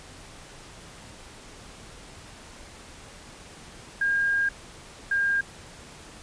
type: tone pair in turn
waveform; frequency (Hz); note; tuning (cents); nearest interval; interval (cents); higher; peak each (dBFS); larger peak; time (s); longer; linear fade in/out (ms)
sine; 1616 / 1609.2; G#6 / G6; -48 / +45; unison; 7; first; -21; neither; 4.01-4.49 / 5.11-5.41; first; 5
effects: pink hiss -46 dBFS RMS until 6.22 s + resampled to 22050 Hz